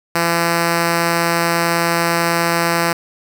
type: tone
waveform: 5% pulse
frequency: 169.2 Hz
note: E3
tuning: 45 cents sharp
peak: -3 dBFS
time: 0.15-2.93 s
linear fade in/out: 5 ms
effects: none